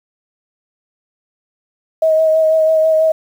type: tone with vibrato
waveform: sine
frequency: 635 Hz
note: D#5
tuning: 35 cents sharp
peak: -9 dBFS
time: 2.02-3.12 s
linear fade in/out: 5 ms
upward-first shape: sine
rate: 6.1 Hz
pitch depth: 19 cents each way
effects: 7-bit